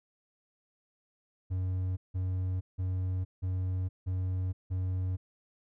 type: tone bursts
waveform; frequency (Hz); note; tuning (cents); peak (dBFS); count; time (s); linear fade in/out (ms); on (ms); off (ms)
triangle; 92.5; F#2; 0; -27; 6; 1.5-5.17; 20; 470; 170
effects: none

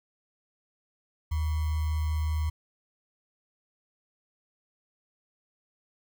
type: tone with sample-and-hold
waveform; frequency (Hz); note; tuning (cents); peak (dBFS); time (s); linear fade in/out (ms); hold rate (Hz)
sine; 77.78; D#2; 0; -25; 1.31-2.5; 10; 1050
effects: none

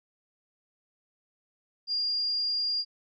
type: tone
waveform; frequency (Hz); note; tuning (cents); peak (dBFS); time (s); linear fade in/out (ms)
sine; 4810; D8; +41; -26; 1.87-2.85; 50
effects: none

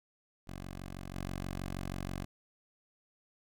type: tone with level steps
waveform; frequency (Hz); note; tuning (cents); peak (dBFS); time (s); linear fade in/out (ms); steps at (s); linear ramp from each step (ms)
10% pulse; 46.25; F#1; 0; -34 / -29; 0.47-2.25; 10; 1.15; 2
effects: none

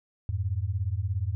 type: beating tone pair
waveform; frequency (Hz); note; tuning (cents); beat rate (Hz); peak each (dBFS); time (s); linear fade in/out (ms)
sine; 87.31 / 104.31; F2 / G#2; 0 / +8; 17; -29; 0.29-1.35; 0
effects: none

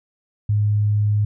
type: tone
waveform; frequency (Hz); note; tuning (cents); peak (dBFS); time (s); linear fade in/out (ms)
sine; 104.5; G#2; +11; -15; 0.49-1.25; 5
effects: none

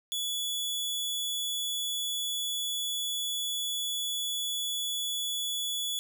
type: tone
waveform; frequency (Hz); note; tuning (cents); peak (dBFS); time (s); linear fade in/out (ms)
sawtooth; 3420; A7; -50; -27; 0.12-5.99; 0
effects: none

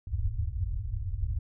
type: low-pass noise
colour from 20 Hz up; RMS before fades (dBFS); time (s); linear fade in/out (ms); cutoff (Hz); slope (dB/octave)
white; -31; 0.07-1.39; 2; 110; 96
effects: none

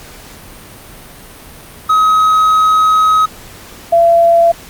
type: tone pair in turn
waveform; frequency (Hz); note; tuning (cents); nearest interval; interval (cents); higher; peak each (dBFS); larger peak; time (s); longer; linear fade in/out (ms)
triangle / sine; 1270 / 677.4; D#6 / E5; +35 / +47; major seventh; 1088; first; -5; neither; 1.89-3.26 / 3.92-4.52; first; 10
effects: pink hiss -35 dBFS RMS until 4.69 s + Opus 48 kbps

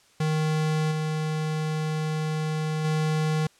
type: tone with level steps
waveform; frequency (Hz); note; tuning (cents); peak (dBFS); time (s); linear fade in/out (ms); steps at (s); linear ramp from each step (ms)
square; 155.56; D#3; 0; -23 / -26 / -23; 0.2-3.47; 5; 0.91 / 2.84; 10
effects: white hiss -59 dBFS RMS until 3.59 s + low-pass 8000 Hz 12 dB/octave

